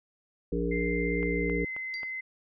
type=harmonic tone; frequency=58.27 Hz; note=A#1; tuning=in tune; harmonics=1 / 3 / 5 / 7 / 8; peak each=-33 / -33 / -33 / -33 / -33 dBFS; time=0.52-1.65 s; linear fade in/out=5 ms
type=tone with pitch glide; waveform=sine; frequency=2093 to 2056 Hz; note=C7 to C7; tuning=0 to -31 cents; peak=-33 dBFS; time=0.71-2.21 s; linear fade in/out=10 ms; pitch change=-31 cents; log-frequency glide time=1.2-1.73 s
type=click train; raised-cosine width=0.5 ms; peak=-28 dBFS; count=4; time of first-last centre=1.23-2.032 s; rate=3.74 Hz
type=tone with exponential decay; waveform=sine; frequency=4699 Hz; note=D8; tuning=in tune; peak=-35 dBFS; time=1.94-2.11 s; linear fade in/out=0 ms; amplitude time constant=35 ms
effects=none